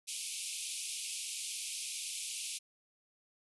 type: band-pass noise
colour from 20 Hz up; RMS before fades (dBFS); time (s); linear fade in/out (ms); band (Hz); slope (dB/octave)
white; -41; 0.07-2.59; 20; 2300 to 11000; 96
effects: none